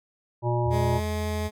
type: harmonic tone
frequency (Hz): 120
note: B2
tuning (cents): -49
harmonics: 1 / 3 / 5 / 7 / 8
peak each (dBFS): -24 / -29 / -31 / -32 / -33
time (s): 0.42-1.01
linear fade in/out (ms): 50
type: tone with vibrato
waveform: sine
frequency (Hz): 84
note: E2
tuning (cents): +33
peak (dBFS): -28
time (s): 0.65-1.49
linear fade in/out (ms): 20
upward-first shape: sine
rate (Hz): 13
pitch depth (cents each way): 10
type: tone with pitch glide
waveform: 15% pulse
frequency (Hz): 210 to 212.4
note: G#3 to G#3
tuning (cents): +19 to +39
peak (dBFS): -23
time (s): 0.7-1.51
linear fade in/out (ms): 50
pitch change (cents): +20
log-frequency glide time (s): 0.9-1.01
effects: none